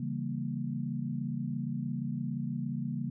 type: chord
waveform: sine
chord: C# diminished seventh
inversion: none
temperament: equal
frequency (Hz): 138.59 / 164.81 / 196 / 233.1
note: C#3 / E3 / G3 / Bb3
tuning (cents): 0 / 0 / 0 / 0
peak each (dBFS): -36 / -39 / -39 / -36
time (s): 0-3.1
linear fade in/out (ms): 5
effects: none